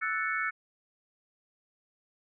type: chord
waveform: sine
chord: F# minor seventh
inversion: third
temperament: equal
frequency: 1318.5 / 1480 / 1760 / 2217 Hz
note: E6 / F#6 / A6 / C#7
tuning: 0 / 0 / 0 / 0 cents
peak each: -34 dBFS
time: 0.01-0.51 s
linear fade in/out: 20 ms
effects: none